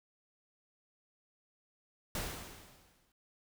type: noise with exponential decay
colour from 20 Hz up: pink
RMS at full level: -36 dBFS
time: 2.15-3.12 s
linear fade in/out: 2 ms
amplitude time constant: 210 ms
effects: none